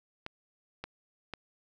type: clicks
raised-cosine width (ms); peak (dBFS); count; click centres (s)
0.3; -22; 3; 0.264 / 0.84 / 1.337
effects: none